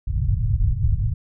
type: low-pass noise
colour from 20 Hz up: white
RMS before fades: -20 dBFS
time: 0.07-1.14 s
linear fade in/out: 10 ms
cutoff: 130 Hz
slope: 48 dB/octave
effects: none